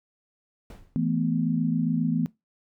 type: noise with exponential decay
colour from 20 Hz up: brown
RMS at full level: -37 dBFS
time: 0.7-1.02 s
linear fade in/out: 2 ms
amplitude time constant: 69 ms
type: chord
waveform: sine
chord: E suspended fourth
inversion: none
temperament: just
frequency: 164.81 / 219.8 / 247.2 Hz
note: E3 / A3 / B3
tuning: 0 / -2 / +2 cents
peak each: -26 / -28 / -26 dBFS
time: 0.96-2.26 s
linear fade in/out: 0 ms
effects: noise-tail reverb RT60 0.2 s tail -21 dB re dry

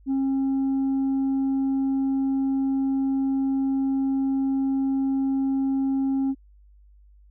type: tone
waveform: sine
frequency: 270 Hz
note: C#4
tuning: 45 cents flat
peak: -18 dBFS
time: 0.06-6.35 s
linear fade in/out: 50 ms
effects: tanh soft clip ceiling -20 dBFS + added 50 Hz sine -50 dBFS peak until 7.3 s

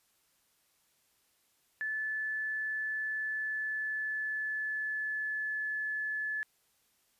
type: tone with pitch glide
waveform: sine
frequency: 1738 to 1724 Hz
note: A6 to A6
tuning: -22 to -36 cents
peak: -32 dBFS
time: 1.81-6.43 s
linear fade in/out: 0 ms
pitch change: -14 cents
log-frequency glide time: 3.17-5.64 s
effects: white hiss -72 dBFS RMS until 7.19 s + resampled to 32000 Hz

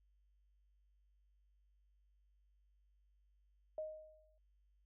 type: tone with exponential decay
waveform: sine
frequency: 622.3 Hz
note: D#5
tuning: in tune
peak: -38 dBFS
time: 3.78-4.38 s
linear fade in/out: 2 ms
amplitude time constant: 130 ms
effects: added 50 Hz sine -70 dBFS peak until 4.85 s

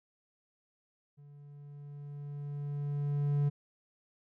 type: tone with level ramp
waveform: triangle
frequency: 144.2 Hz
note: D3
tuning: 31 cents flat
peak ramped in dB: -50 to -23 dBFS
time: 1.17-3.5 s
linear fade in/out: 20 ms
effects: none

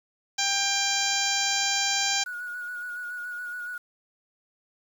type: harmonic tone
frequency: 794 Hz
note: G5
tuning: 22 cents sharp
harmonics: 1 / 2 / 3 / 4 / 5 / 6 / 7 / 8 / 9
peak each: -32 / -32 / -32 / -32 / -32 / -32 / -32 / -32 / -32 dBFS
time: 0.38-2.24 s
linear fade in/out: 10 ms
type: tone with vibrato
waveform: sine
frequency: 1455 Hz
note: F#6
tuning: 29 cents flat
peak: -32 dBFS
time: 2.26-3.78 s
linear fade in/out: 5 ms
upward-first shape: sine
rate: 7.1 Hz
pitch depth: 27 cents each way
effects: 8-bit

